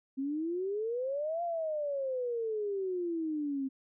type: exponential two-way sweep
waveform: sine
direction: up then down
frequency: 263.3 to 698.5 to 263.3 Hz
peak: -31 dBFS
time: 0.17-3.69 s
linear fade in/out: 20 ms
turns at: 1.43 s
effects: none